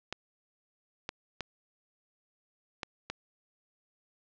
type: clicks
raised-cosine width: 0.2 ms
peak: -17 dBFS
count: 5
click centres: 0.126 / 1.091 / 1.407 / 2.832 / 3.1 s
effects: low-pass 5000 Hz 12 dB/octave